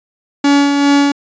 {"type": "tone with tremolo", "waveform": "45% pulse", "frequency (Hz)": 283.7, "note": "C#4", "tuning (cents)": 40, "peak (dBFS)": -7, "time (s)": [0.44, 1.12], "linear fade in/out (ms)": 5, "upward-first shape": "sine", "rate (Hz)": 2.5, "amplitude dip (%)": 40, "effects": ["resampled to 16000 Hz"]}